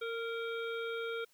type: harmonic tone with a mistuned harmonic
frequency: 463.2 Hz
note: A#4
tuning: 11 cents flat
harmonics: 1 / 3 / 5 / 7 / 8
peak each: -37 / -41 / -47 / -49 / -52 dBFS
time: 0.01-1.25 s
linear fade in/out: 10 ms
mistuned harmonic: 1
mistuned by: -16 cents
effects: white hiss -69 dBFS RMS until 1.33 s